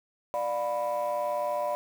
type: chord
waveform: sine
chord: B diminished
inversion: first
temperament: just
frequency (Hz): 592.7 / 711.2 / 987.8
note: D5 / F5 / B5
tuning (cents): +16 / +31 / 0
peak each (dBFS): -28 / -32 / -31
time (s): 0.34-1.75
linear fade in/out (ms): 0
effects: tanh soft clip ceiling -22 dBFS + 8-bit